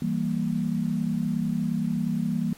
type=chord; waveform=sine; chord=E diminished; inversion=none; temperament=equal; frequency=164.81 / 196 / 233.1 Hz; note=E3 / G3 / Bb3; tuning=0 / 0 / 0 cents; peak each=-28 / -28 / -27 dBFS; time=0.02-2.53 s; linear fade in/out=2 ms; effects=pink hiss -50 dBFS RMS until 2.57 s + MP3 64 kbps